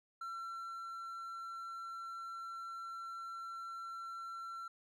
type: tone with ADSR envelope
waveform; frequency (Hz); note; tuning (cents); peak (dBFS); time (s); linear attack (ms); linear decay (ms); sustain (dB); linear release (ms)
triangle; 1353; E6; +45; -39; 0.21-4.68; 5; 610; -2; 5
effects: none